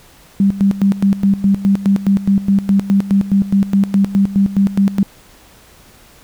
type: tone with tremolo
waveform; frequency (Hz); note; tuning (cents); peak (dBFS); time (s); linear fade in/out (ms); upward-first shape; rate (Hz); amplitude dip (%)
sine; 197.3; G3; +11; -8; 0.4-5.03; 2; square; 4.8; 80
effects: pink hiss -45 dBFS RMS until 6.23 s